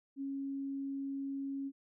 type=tone; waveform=sine; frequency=274.7 Hz; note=C#4; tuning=16 cents flat; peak=-36 dBFS; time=0.16-1.72 s; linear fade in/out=50 ms; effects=none